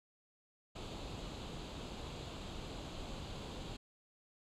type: noise with comb filter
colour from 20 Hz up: pink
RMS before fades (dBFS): -45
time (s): 0.75-3.77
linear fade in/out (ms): 10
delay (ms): 0.27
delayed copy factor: +0.6
effects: low-pass 5000 Hz 12 dB/octave